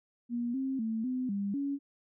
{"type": "tone with pitch steps", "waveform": "sine", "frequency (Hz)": [238.8, 266.2, 222.9, 254.7, 200.2, 280.3], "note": ["A#3", "C4", "A3", "C4", "G3", "C#4"], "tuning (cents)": [42, 30, 23, -46, 37, 19], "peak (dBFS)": -30, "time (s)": [0.29, 1.79], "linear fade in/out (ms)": 50, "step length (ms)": 250, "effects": []}